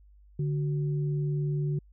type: tone pair together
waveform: sine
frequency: 146.83 / 370 Hz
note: D3 / F#4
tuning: 0 / 0 cents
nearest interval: octave + major third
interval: 1600 cents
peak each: -26 / -38 dBFS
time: 0.39-1.79 s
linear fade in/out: 5 ms
effects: added 50 Hz sine -53 dBFS peak until 1.92 s